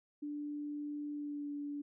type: tone with pitch glide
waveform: sine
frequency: 293.7 to 289.2 Hz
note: D4 to D4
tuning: 0 to -27 cents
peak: -38 dBFS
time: 0.22-1.82 s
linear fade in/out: 10 ms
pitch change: -27 cents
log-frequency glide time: 1.12-1.51 s
effects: none